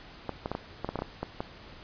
clicks, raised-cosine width 1 ms, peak -17 dBFS, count 11, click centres 0.293 / 0.459 / 0.516 / 0.551 / 0.846 / 0.89 / 0.957 / 0.99 / 1.021 / 1.23 / 1.405 s, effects pink hiss -49 dBFS RMS until 1.83 s + resampled to 11025 Hz

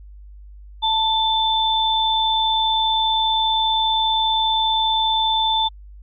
sine tone pair together, 885 / 3535 Hz, A5 / A7, +10 / +7 cents, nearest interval 2 octaves, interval 2397 cents, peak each -19 dBFS, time 0.82-5.69 s, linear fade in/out 20 ms, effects added 50 Hz sine -38 dBFS peak until 6.02 s

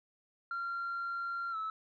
sine tone with pitch glide, 1380 to 1303.3 Hz, F6 to E6, -21 to -20 cents, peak -33 dBFS, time 0.51-1.7 s, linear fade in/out 2 ms, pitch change -99 cents, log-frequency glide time 1.51-1.56 s, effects tanh soft clip ceiling -32 dBFS

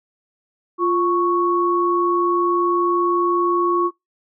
sine tone pair together, 349.2 / 1108.7 Hz, F4 / C#6, 0 / 0 cents, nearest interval octave + minor sixth, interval 2000 cents, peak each -18 dBFS, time 0.78-3.91 s, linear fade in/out 50 ms, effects noise-tail reverb RT60 0.2 s tail -26 dB re dry

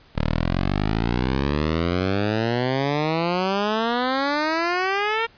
10% pulse exponential sweep, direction up, 36.71 to 464.1 Hz, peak -12 dBFS, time 0.15-5.27 s, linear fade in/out 20 ms, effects pink hiss -53 dBFS RMS until 5.37 s + resampled to 11025 Hz

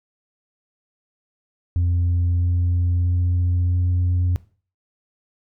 sine tone with pitch steps, 87.31 / 87.92 / 88.53 / 89.14 Hz, F2 / F2 / F2 / F2, 0 / +12 / +24 / +36 cents, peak -14 dBFS, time 1.76-4.36 s, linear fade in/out 0 ms, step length 650 ms, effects noise-tail reverb RT60 0.4 s tail -20 dB re dry + tanh soft clip ceiling -15 dBFS

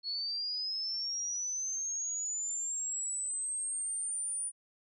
sine linear sweep, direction up, 4337 to 9490 Hz, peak -33 dBFS, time 0.03-4.52 s, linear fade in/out 50 ms, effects none

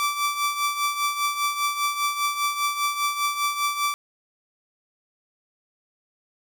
sawtooth tone with tremolo, 1164 Hz, D6, 16 cents flat, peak -16 dBFS, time 0-3.94 s, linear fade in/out 0 ms, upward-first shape triangle, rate 5 Hz, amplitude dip 70%, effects none

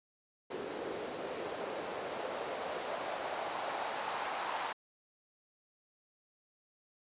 white noise with band-pass filter sweep, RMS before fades -39 dBFS, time 0.5-4.73 s, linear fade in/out 10 ms, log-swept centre 390 to 910 Hz, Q 1.9, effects resampled to 8000 Hz

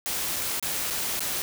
white noise with dropouts, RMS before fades -29 dBFS, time 0.06-1.42 s, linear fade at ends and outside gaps 0 ms, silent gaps 0.36-0.364 / 0.597-0.626 / 0.902-0.907 / 1.194-1.205 s, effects none

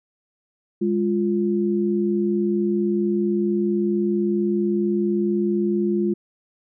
sine tone pair together, 204.5 / 348.9 Hz, G#3 / F4, -26 / -2 cents, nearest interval major sixth, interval 924 cents, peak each -21 dBFS, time 0.81-6.14 s, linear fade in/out 10 ms, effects none

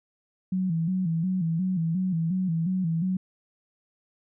sine tone with vibrato, 174.61 Hz, F3, in tune, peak -23 dBFS, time 0.52-3.17 s, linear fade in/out 5 ms, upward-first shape square, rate 2.8 Hz, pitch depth 110 cents each way, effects none

